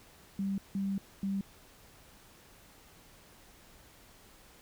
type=tone bursts at uneven times; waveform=sine; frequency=196 Hz; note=G3; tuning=in tune; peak=-30 dBFS; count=3; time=0.39-0.58 / 0.75-0.98 / 1.23-1.41 s; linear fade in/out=2 ms; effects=pink hiss -58 dBFS RMS until 4.61 s